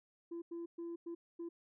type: tone bursts at uneven times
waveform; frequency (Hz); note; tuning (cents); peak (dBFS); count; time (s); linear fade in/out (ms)
sine; 338.9; E4; +48; -39; 5; 0.31-0.42 / 0.51-0.66 / 0.78-0.96 / 1.06-1.15 / 1.39-1.49; 10
effects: tanh soft clip ceiling -39 dBFS